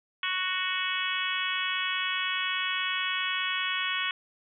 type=harmonic tone; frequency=370.3 Hz; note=F#4; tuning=1 cent sharp; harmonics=3 / 4 / 5 / 6 / 7 / 8 / 9; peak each=-35 / -35 / -35 / -35 / -35 / -35 / -35 dBFS; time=0.23-4.11 s; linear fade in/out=2 ms; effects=none